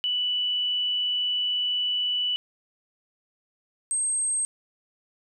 sine tone pair in turn, 2966 / 8389 Hz, F#7 / C9, +4 / +4 cents, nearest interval octave + tritone, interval 1800 cents, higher second, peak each -23 dBFS, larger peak neither, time 0.04-2.36 / 3.91-4.45 s, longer first, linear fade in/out 0 ms, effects none

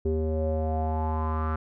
square tone with low-pass filter sweep, 78.7 Hz, D#2, 20 cents sharp, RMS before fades -27 dBFS, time 0.05-1.56 s, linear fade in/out 5 ms, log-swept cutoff 400 to 1300 Hz, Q 5.9, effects none

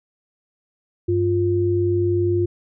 sine tone pair together, 98.3 / 350.3 Hz, G2 / F4, +5 / +5 cents, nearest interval octave + minor seventh, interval 2200 cents, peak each -21 / -18 dBFS, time 1.08-2.46 s, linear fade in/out 10 ms, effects none

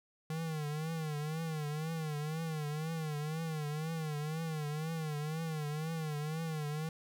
square tone with vibrato, 155.56 Hz, D#3, in tune, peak -36 dBFS, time 0.3-6.89 s, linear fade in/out 2 ms, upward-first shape triangle, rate 2 Hz, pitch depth 110 cents each way, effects none

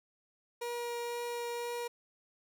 30% pulse tone with vibrato, 476.5 Hz, A#4, 38 cents sharp, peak -33 dBFS, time 0.61-1.88 s, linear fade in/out 10 ms, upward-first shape triangle, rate 2 Hz, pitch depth 8 cents each way, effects none

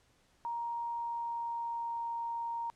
sine tone with pitch glide, 938 to 931.5 Hz, A#5 to A#5, +11 to -2 cents, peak -34 dBFS, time 0.45-2.7 s, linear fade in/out 0 ms, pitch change -13 cents, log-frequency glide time 0.85-2.05 s, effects pink hiss -69 dBFS RMS until 2.75 s + low-pass 9000 Hz 12 dB/octave

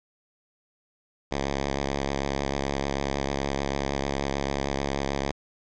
5% pulse tone with vibrato, 69.3 Hz, C#2, in tune, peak -15 dBFS, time 1.31-5.32 s, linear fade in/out 10 ms, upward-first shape sine, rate 6.6 Hz, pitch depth 29 cents each way, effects resampled to 16000 Hz + 8-bit

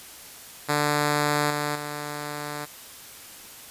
5% pulse tone with level steps, 147.6 Hz, D3, 9 cents sharp, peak -10 / -14 / -20 dBFS, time 0.68-2.66 s, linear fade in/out 20 ms, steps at 1.5 / 1.75 s, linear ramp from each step 5 ms, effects white hiss -44 dBFS RMS until 3.7 s + resampled to 32000 Hz

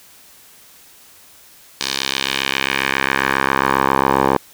10% pulse tone with band-pass filter sweep, 67.4 Hz, C#2, 48 cents flat, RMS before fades -18 dBFS, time 1.81-4.37 s, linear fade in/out 0 ms, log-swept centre 4600 to 740 Hz, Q 1.6, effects white hiss -46 dBFS RMS until 4.53 s

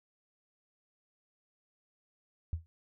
sine tone with exponential decay, 82.41 Hz, E2, in tune, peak -27 dBFS, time 2.53-2.66 s, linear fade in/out 0 ms, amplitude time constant 28 ms, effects none

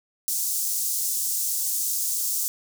pink high-pass noise, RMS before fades -26 dBFS, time 0.28-2.48 s, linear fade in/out 0 ms, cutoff 6300 Hz, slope 24 dB/octave, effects none

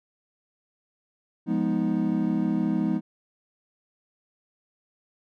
triangle chord, F half-diminished seventh, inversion none, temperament equal with one note detuned, 174.61 / 207.7 / 246.9 / 313.5 Hz, F3 / Ab3 / Cb4 / Eb4, 0 / 0 / 0 / +13 cents, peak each -27 / -25 / -26 / -26 dBFS, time 1.46-3.01 s, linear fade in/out 50 ms, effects none

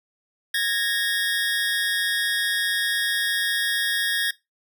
25% pulse tone pair together, 1661.2 / 1845.8 Hz, G#6 / A#6, 0 / -18 cents, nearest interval major second, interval 182 cents, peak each -20 / -21 dBFS, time 0.54-4.31 s, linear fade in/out 5 ms, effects noise-tail reverb RT60 0.2 s tail -20 dB re dry

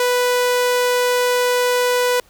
sawtooth tone, 493.9 Hz, B4, in tune, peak -11 dBFS, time 0-2.2 s, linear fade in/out 2 ms, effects pink hiss -53 dBFS RMS until 2.29 s

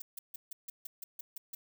violet noise bursts, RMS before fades -42 dBFS, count 10, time 0-1.55 s, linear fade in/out 5 ms, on 20 ms, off 150 ms, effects none

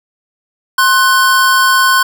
square tone pair together, 1057 / 1494.8 Hz, C6 / F#6, +17 / +17 cents, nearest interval tritone, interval 600 cents, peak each -11 dBFS, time 0.78-2.03 s, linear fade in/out 5 ms, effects none

